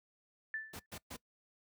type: tone with exponential decay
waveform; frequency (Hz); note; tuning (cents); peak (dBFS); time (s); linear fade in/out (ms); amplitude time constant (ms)
sine; 1760; A6; 0; -34; 0.54-0.86; 1; 68
type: noise bursts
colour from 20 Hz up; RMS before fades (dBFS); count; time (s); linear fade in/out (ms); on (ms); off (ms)
pink; -46; 3; 0.73-1.168; 10; 66; 120
effects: noise-tail reverb RT60 0.1 s tail -21 dB re dry + high-pass 60 Hz 12 dB/octave